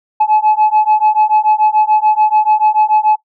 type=beating tone pair; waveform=sine; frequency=853 / 859.9 Hz; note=G#5 / A5; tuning=+46 / -40 cents; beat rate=6.9 Hz; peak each=-10 dBFS; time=0.2-3.16 s; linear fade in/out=10 ms; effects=noise-tail reverb RT60 0.1 s tail -20 dB re dry + tanh soft clip ceiling -4 dBFS